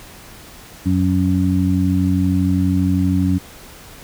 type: harmonic tone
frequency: 92.5 Hz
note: F#2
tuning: in tune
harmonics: 1 / 2 / 3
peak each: -18 / -18 / -18 dBFS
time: 0.85-3.39 s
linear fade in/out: 20 ms
effects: pink hiss -40 dBFS RMS until 4.03 s